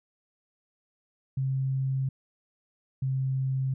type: tone pair in turn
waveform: sine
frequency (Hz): 133.4 / 132.63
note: C3 / C3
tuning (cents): +34 / +24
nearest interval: unison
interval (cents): 10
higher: first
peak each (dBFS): -25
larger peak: neither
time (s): 1.37-2.09 / 3.02-3.74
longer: neither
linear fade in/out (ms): 5
effects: none